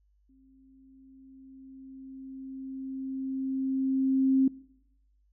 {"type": "tone with exponential growth", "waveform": "sine", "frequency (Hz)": 265.8, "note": "C4", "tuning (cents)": 27, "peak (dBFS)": -19, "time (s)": [0.29, 4.48], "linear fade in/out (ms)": 5, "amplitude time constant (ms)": 910, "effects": ["noise-tail reverb RT60 0.8 s tail -22 dB re dry", "added 50 Hz sine -64 dBFS peak until 5.32 s"]}